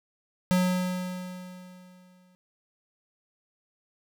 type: tone with exponential decay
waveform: square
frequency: 182.2 Hz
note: F#3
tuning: 26 cents flat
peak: -20 dBFS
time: 0.51-2.35 s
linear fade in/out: 0 ms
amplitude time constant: 400 ms
effects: none